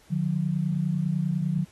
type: tone pair together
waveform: sine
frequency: 150.71 / 180.7 Hz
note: D3 / F#3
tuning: +45 / -41 cents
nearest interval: minor third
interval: 314 cents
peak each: -26 dBFS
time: 0.1-1.65 s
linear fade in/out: 20 ms
effects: pink hiss -57 dBFS RMS until 1.71 s + AAC 32 kbps